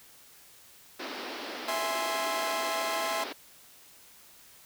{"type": "band-pass noise", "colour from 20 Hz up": "pink", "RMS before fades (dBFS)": -39, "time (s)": [0.99, 3.33], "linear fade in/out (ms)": 10, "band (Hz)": [250, 5300], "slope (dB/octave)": 48}
{"type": "chord", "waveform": "sawtooth", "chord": "E augmented", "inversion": "none", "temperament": "equal", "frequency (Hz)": [659.3, 830.6, 1046.5], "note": ["E5", "G#5", "B#5"], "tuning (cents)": [0, 0, 0], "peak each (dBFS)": [-29, -32, -30], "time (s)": [1.68, 3.24], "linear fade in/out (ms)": 5}
{"effects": ["white hiss -55 dBFS RMS until 4.65 s"]}